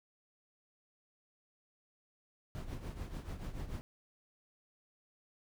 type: noise with tremolo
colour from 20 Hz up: brown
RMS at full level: -39 dBFS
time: 2.55-3.81 s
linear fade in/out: 0 ms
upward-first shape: triangle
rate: 6.9 Hz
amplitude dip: 75%
effects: none